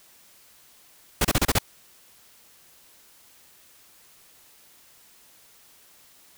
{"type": "noise bursts", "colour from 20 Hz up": "pink", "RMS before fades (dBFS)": -20, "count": 6, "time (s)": [1.21, 1.587], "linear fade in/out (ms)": 5, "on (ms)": 37, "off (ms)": 31, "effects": ["white hiss -55 dBFS RMS until 6.37 s"]}